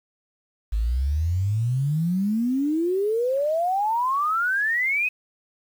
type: exponential sweep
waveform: sine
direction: up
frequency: 51.1 to 2563 Hz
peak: -20 dBFS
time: 0.72-5.09 s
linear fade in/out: 10 ms
effects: 8-bit